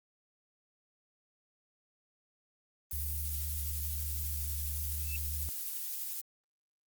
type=noise with tremolo; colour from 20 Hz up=violet; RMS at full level=-37 dBFS; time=2.91-6.21 s; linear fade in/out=2 ms; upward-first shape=triangle; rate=12 Hz; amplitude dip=25%
type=tone; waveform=sine; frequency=74.5 Hz; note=D2; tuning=25 cents sharp; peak=-36 dBFS; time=2.93-5.49 s; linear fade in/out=0 ms
type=tone with exponential growth; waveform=sine; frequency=2637 Hz; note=E7; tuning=in tune; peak=-37 dBFS; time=4.97-5.16 s; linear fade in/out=1 ms; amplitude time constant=40 ms
effects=Opus 32 kbps